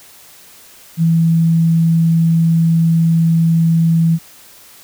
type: tone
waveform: sine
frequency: 164.81 Hz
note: E3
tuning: in tune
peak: -9 dBFS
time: 0.97-4.19 s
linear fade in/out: 50 ms
effects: white hiss -42 dBFS RMS until 4.83 s